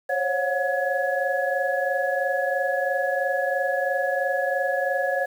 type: tone cluster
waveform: sine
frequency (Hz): 535 / 558 / 723 / 1689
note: C5 / C#5 / F#5 / G#6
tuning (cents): +38 / +11 / -40 / +29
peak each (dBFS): -27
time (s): 0.09-5.26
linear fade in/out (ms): 10
effects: 8-bit